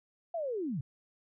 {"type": "linear sweep", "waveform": "sine", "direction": "down", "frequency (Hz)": [700, 115.8], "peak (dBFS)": -32, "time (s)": [0.34, 0.81], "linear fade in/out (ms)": 5, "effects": []}